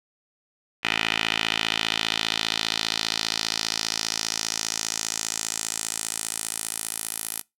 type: tone with band-pass filter sweep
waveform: 10% pulse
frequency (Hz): 55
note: A1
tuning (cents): 0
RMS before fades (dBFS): -28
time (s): 0.83-7.42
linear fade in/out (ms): 20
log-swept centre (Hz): 2600 to 11000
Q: 2.3
effects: noise-tail reverb RT60 0.2 s tail -23 dB re dry